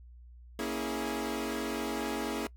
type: chord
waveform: sawtooth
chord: A# half-diminished seventh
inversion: none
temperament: equal with one note detuned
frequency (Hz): 233.1 / 277.2 / 325.5 / 415.3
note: A#3 / C#4 / E4 / G#4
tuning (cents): 0 / 0 / -22 / 0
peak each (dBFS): -34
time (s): 0.59-2.47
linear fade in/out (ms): 2
effects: noise-tail reverb RT60 0.1 s tail -22 dB re dry + added 60 Hz sine -49 dBFS peak until 2.56 s